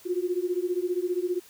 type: beating tone pair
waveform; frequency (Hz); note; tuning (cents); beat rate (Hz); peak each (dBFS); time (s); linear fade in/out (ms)
sine; 350.9 / 365.9; F4 / F#4; +8 / -19; 15; -28; 0.05-1.4; 20
effects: white hiss -53 dBFS RMS until 1.49 s